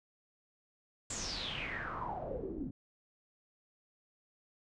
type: noise with low-pass filter sweep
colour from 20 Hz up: pink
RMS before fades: -40 dBFS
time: 1.1-2.71 s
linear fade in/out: 5 ms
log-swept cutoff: 7800 to 230 Hz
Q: 8.1
effects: resampled to 22050 Hz